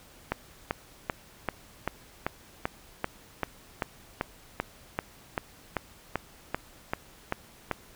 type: click train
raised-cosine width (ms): 0.5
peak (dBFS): -12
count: 20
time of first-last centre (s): 0.32-7.713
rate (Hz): 2.57
effects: pink hiss -54 dBFS RMS until 7.95 s